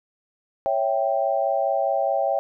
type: chord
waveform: sine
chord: C# diminished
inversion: none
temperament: equal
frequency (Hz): 554.4 / 659.3 / 784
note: C#5 / E5 / G5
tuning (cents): 0 / 0 / 0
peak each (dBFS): -24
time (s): 0.66-2.39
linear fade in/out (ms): 0
effects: none